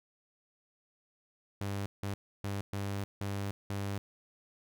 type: tone bursts at uneven times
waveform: sawtooth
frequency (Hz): 99.8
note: G2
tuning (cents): +32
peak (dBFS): -30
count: 6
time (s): 1.61-1.86 / 2.03-2.14 / 2.44-2.61 / 2.73-3.04 / 3.21-3.51 / 3.7-3.98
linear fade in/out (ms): 0
effects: none